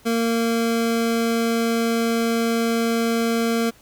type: tone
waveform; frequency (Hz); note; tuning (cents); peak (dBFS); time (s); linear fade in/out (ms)
25% pulse; 230; A#3; -23; -15; 0.05-3.71; 20
effects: pink hiss -52 dBFS RMS until 3.81 s